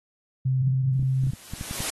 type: tone with pitch glide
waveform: sine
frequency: 130.81 to 131.8 Hz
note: C3 to C3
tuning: 0 to +13 cents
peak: -20 dBFS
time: 0.45-1.31 s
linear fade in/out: 10 ms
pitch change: +13 cents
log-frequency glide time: 0.62-0.9 s
type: noise with exponential growth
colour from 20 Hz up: white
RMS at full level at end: -27 dBFS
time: 0.93-1.9 s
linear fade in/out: 0 ms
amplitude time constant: 210 ms
type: clicks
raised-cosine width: 5 ms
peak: -21 dBFS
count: 9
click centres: 0.995 / 1.027 / 1.237 / 1.269 / 1.335 / 1.536 / 1.611 / 1.711 / 1.805 s
effects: AAC 32 kbps